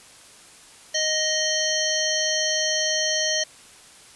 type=harmonic tone with a mistuned harmonic; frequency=622.3 Hz; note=D#5; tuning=in tune; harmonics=1 / 3 / 5 / 7 / 9 / 10; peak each=-28 / -28 / -28 / -28 / -28 / -28 dBFS; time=0.94-3.44 s; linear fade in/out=10 ms; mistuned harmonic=7; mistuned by=-24 cents; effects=white hiss -48 dBFS RMS until 4.15 s + resampled to 24000 Hz